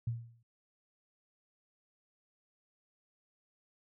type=tone with exponential decay; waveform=sine; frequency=116.54 Hz; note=A#2; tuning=in tune; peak=-29 dBFS; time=0.07-0.43 s; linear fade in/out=5 ms; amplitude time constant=77 ms; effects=none